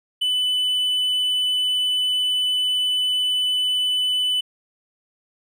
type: tone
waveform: triangle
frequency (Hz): 2997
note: F#7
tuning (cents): +22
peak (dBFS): -17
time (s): 0.21-4.41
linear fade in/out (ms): 10
effects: none